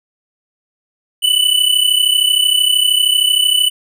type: tone pair together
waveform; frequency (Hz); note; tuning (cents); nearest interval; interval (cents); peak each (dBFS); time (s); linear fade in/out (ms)
square; 2967 / 3000; F#7 / F#7; +4 / +23; unison; 19; -14; 1.22-3.7; 20
effects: none